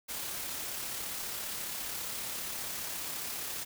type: noise with amplitude modulation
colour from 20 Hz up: white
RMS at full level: -37 dBFS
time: 0.08-3.65 s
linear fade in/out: 20 ms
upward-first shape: sine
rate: 34.8 Hz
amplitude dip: 25%
effects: none